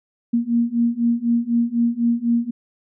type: beating tone pair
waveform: sine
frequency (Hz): 233.1 / 237.1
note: A#3 / A#3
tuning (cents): 0 / +30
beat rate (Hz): 4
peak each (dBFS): -20 / -19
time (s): 0.33-2.51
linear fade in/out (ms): 10
effects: none